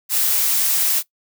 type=noise; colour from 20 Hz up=blue; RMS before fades=-18 dBFS; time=0.09-1.03 s; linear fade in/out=50 ms; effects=noise-tail reverb RT60 0.1 s tail -18 dB re dry